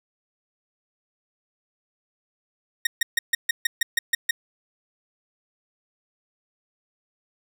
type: tone bursts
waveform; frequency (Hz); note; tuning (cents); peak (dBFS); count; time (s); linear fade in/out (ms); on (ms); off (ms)
sawtooth; 1864.7; A#6; 0; -14; 10; 2.85-4.31; 5; 20; 140
effects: none